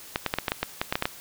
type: clicks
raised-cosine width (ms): 0.3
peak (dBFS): -8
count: 12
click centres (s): 0.159 / 0.263 / 0.339 / 0.386 / 0.482 / 0.519 / 0.63 / 0.815 / 0.925 / 0.955 / 1.024 / 1.055
effects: white hiss -45 dBFS RMS until 1.2 s